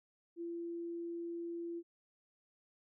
sine tone, 340 Hz, F4, 46 cents flat, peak -39 dBFS, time 0.36-1.83 s, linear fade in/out 50 ms, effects none

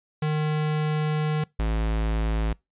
square tone pair in turn, 153 / 54.49 Hz, D#3 / A1, -29 / -16 cents, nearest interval octave + tritone, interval 1787 cents, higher first, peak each -23 dBFS, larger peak neither, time 0.22-1.44 / 1.59-2.53 s, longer first, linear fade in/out 5 ms, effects noise-tail reverb RT60 0.2 s tail -24 dB re dry + resampled to 8000 Hz

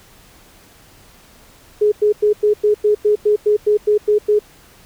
sine tone bursts, 419.5 Hz, G#4, 17 cents sharp, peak -10 dBFS, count 13, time 1.81-4.392 s, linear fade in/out 10 ms, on 110 ms, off 96 ms, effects pink hiss -47 dBFS RMS until 4.85 s

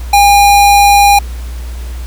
square tone, 810 Hz, G#5, 43 cents flat, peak -4 dBFS, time 0.13-1.19 s, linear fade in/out 5 ms, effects added 60 Hz sine -19 dBFS peak until 2.06 s + pink hiss -35 dBFS RMS until 2.06 s

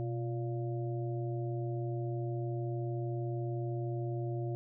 harmonic tone with a mistuned harmonic, 116.54 Hz, A#2, in tune, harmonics 1 / 3 / 5 / 6, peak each -34 / -39 / -47 / -47 dBFS, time 0-4.55 s, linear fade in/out 0 ms, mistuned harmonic 1, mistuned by +97 cents, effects none

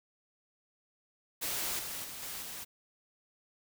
white noise with level steps, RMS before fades -35 / -40 / -44 / -41 / -43 dBFS, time 1.41-2.65 s, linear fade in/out 20 ms, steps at 1.79 / 2.04 / 2.22 / 2.42 s, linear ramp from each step 2 ms, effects none

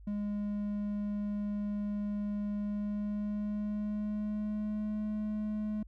triangle tone with pitch glide, 206.2 to 212.4 Hz, G#3 to G#3, -12 to +39 cents, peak -30 dBFS, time 0.07-5.83 s, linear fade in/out 5 ms, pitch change +51 cents, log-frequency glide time 2.57-5.02 s, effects added 50 Hz sine -49 dBFS peak until 5.87 s

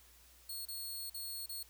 10% pulse tone with dropouts, 4328 Hz, C#8, 42 cents flat, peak -34 dBFS, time 0.49-1.63 s, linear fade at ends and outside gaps 5 ms, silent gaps 0.654-0.684 / 1.099-1.143 / 1.461-1.492 s, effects added 60 Hz sine -65 dBFS peak until 1.69 s + white hiss -63 dBFS RMS until 1.69 s

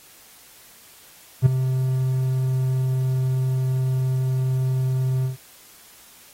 triangle tone with ADSR envelope, 130 Hz, C3, 11 cents flat, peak -6 dBFS, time 1.42-5.37 s, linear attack 40 ms, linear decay 9 ms, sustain -11 dB, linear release 130 ms, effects white hiss -49 dBFS RMS until 6.33 s + AAC 48 kbps

